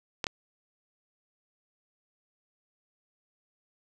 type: clicks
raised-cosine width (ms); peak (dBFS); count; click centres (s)
0.2; -12; 2; 0.242 / 0.268
effects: none